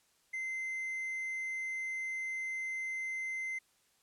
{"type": "tone with hard clipping", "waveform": "triangle", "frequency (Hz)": 2072, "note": "C7", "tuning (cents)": -17, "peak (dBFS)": -36, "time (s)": [0.33, 3.59], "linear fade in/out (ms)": 10, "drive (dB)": 5, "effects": ["white hiss -71 dBFS RMS until 4.02 s", "low-pass 11000 Hz 12 dB/octave"]}